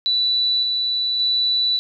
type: tone with tremolo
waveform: sine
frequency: 3962 Hz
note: B7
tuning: 5 cents sharp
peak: -16 dBFS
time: 0.06-1.79 s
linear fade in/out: 0 ms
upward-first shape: square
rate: 0.88 Hz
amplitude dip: 25%
effects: none